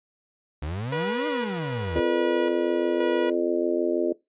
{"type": "exponential two-way sweep", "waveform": "35% pulse", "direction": "up then down", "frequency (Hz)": [69, 311.1, 73.7], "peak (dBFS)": -27, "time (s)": [0.62, 2], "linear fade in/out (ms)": 5, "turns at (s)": 1.27}
{"type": "tone with tremolo", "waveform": "sawtooth", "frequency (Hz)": 484.3, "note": "B4", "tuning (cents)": -34, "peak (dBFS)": -22, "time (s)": [0.92, 3.3], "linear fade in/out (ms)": 5, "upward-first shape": "square", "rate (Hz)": 0.96, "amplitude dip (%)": 50}
{"type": "harmonic tone", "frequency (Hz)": 86.2, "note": "F2", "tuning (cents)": -22, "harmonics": [3, 4, 5, 6, 7], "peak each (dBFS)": [-31, -24, -29, -35, -29], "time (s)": [1.95, 4.13], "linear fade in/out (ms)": 10}
{"effects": ["noise-tail reverb RT60 0.2 s tail -20 dB re dry", "resampled to 8000 Hz"]}